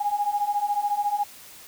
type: beating tone pair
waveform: sine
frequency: 813 / 827 Hz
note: G#5 / G#5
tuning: -37 / -8 cents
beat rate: 14 Hz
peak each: -27 / -24 dBFS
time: 0-1.24 s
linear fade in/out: 10 ms
effects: white hiss -46 dBFS RMS until 1.67 s